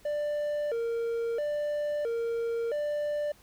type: tone with vibrato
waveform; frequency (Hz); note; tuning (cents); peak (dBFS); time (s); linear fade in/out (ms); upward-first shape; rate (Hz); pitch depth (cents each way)
triangle; 523.3; C5; 0; -26; 0.05-3.32; 5; square; 0.75; 210
effects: pink hiss -59 dBFS RMS until 3.42 s